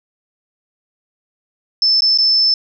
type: tone with dropouts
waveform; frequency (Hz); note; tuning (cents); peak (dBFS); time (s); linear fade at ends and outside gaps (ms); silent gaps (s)
sine; 5274; E8; 0; -10; 1.82-2.54; 2; 2.007-2.02 / 2.176-2.185
effects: none